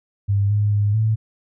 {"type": "tone with pitch steps", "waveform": "sine", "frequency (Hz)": [100.3, 103.9, 103, 109.9], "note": ["G2", "G#2", "G#2", "A2"], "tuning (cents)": [40, 1, -14, -2], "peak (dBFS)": -15, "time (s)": [0.28, 1.16], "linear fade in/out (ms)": 20, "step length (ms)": 220, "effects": []}